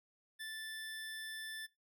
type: tone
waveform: 25% pulse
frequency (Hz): 1760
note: A6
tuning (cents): 0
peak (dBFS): -39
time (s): 0.39-1.67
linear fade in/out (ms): 20
effects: noise-tail reverb RT60 0.2 s tail -19 dB re dry